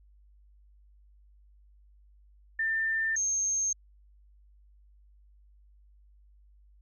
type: tone pair in turn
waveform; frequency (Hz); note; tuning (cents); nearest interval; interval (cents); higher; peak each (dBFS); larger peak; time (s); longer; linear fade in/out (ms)
sine; 1792 / 6402; A6 / G8; +31 / +36; octave + minor seventh; 2205; second; -26; neither; 2.59-3.16 / 3.16-3.73; neither; 5
effects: added 50 Hz sine -56 dBFS peak until 6.81 s